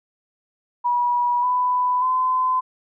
sine tone with pitch steps, 970 / 995.5 / 1021.8 Hz, B5 / B5 / C6, -31 / +14 / -41 cents, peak -17 dBFS, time 0.84-2.61 s, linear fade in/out 20 ms, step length 590 ms, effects none

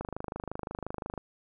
click train, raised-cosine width 1 ms, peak -21 dBFS, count 31, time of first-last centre 0.01-1.177 s, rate 25.7 Hz, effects none

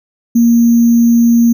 sine tone with sample-and-hold, 234.2 Hz, A#3, 8 cents sharp, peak -5 dBFS, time 0.35-1.53 s, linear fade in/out 10 ms, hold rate 6300 Hz, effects none

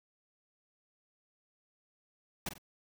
pink noise with echo, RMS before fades -36 dBFS, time 2.46-2.49 s, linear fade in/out 5 ms, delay 46 ms, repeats 2, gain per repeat -9 dB, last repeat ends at 2.582 s, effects none

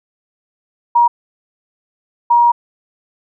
sine tone bursts at uneven times, 950 Hz, A#5, 33 cents sharp, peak -7 dBFS, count 2, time 0.95-1.08 / 2.3-2.52 s, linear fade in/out 10 ms, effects none

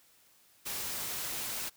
white noise, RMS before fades -37 dBFS, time 0.65-1.7 s, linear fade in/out 20 ms, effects white hiss -64 dBFS RMS until 1.76 s

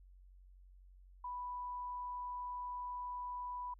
sine tone, 987.8 Hz, B5, in tune, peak -40 dBFS, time 1.24-3.74 s, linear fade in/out 5 ms, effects added 46 Hz sine -57 dBFS peak until 3.79 s

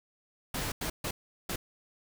pink noise bursts at uneven times, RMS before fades -34 dBFS, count 4, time 0.54-0.72 / 0.81-0.9 / 1.04-1.11 / 1.49-1.56 s, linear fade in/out 5 ms, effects none

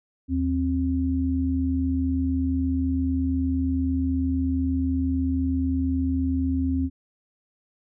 sine tone pair together, 78.8 / 265.1 Hz, D#2 / C4, +23 / +23 cents, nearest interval octave + major sixth, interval 2100 cents, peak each -25 / -23 dBFS, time 0.28-6.9 s, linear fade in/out 50 ms, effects none

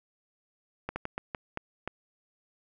slowing click train, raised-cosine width 0.5 ms, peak -18 dBFS, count 7, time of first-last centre 0.89-1.876 s, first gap 70 ms, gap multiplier 1.34, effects none

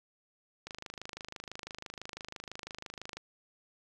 click train, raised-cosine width 0.2 ms, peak -24 dBFS, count 66, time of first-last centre 0.67-3.17 s, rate 26 Hz, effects none

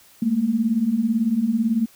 sine beating tone pair, 212 / 230 Hz, G#3 / A#3, +36 / -23 cents, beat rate 18 Hz, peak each -23 / -19 dBFS, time 0.22-1.86 s, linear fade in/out 5 ms, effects white hiss -52 dBFS RMS until 1.95 s

